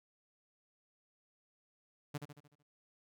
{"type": "tone with echo", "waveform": "sawtooth", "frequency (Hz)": 146.2, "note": "D3", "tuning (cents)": -7, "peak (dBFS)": -33, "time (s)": [2.14, 2.18], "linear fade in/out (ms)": 10, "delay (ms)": 75, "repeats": 6, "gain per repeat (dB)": -6, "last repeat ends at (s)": 2.63, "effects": []}